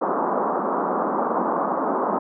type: band-pass noise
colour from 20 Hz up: white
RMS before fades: -23 dBFS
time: 0.01-2.19 s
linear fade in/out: 10 ms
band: 190 to 1200 Hz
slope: 48 dB/octave
effects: none